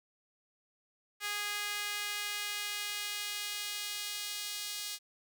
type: tone with high-pass filter sweep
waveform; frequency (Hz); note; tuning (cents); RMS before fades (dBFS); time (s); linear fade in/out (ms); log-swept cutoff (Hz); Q
sawtooth; 412.7; G#4; -11; -38; 1.2-4.99; 50; 1800 to 3900; 1.1
effects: none